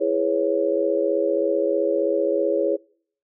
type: chord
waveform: sine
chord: C# minor seventh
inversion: first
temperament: just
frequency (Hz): 332.6 / 415.8 / 498.9 / 554.4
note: E4 / G#4 / B4 / C#5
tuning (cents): +16 / +2 / +17 / 0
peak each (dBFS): -25 / -23 / -27 / -22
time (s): 0-2.77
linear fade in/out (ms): 20
effects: noise-tail reverb RT60 0.6 s tail -26 dB re dry